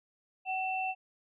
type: tone pair together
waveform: sine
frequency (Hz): 755 / 2680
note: F#5 / E7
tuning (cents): +35 / +28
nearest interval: octave + minor seventh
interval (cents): 2193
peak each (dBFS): -32 / -35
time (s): 0.45-0.95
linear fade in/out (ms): 50
effects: none